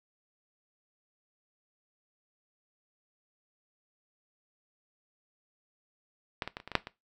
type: clicks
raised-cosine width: 0.3 ms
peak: -15 / -19 / -21 / -30 / -25 / -22 / -6 / -23 dBFS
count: 8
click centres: 6.422 / 6.476 / 6.569 / 6.601 / 6.676 / 6.717 / 6.753 / 6.871 s
effects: noise-tail reverb RT60 0.2 s tail -17 dB re dry